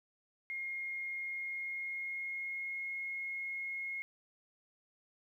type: tone with pitch glide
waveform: sine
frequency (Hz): 2139 to 2158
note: C7 to C#7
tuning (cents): +38 to -47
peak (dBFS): -37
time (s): 0.5-4.02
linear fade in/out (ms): 0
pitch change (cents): +15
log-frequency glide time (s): 1.15-2.93
effects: 12-bit